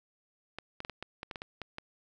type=clicks; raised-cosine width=0.3 ms; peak=-23 dBFS; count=11; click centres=0.586 / 0.804 / 0.849 / 0.897 / 1.026 / 1.231 / 1.312 / 1.358 / 1.419 / 1.617 / 1.784 s; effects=none